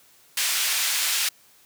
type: band-pass noise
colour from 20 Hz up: pink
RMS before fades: -24 dBFS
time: 0.37-1.29 s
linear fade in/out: 5 ms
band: 2300 to 16000 Hz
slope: 12 dB/octave
effects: white hiss -56 dBFS RMS until 1.65 s + high-pass 60 Hz 12 dB/octave